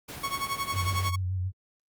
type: noise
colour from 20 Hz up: pink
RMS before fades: -40 dBFS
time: 0.08-1.1 s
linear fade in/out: 10 ms
type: tone with tremolo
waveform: sawtooth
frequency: 1106 Hz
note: C#6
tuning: 4 cents flat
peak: -22 dBFS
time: 0.23-1.16 s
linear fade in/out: 10 ms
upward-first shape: triangle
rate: 11 Hz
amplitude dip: 90%
type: tone with vibrato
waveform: sine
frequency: 92.5 Hz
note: F#2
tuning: in tune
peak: -26 dBFS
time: 0.72-1.52 s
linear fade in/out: 50 ms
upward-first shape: sine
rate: 6.9 Hz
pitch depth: 43 cents each way
effects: high-pass 60 Hz 12 dB/octave + Opus 48 kbps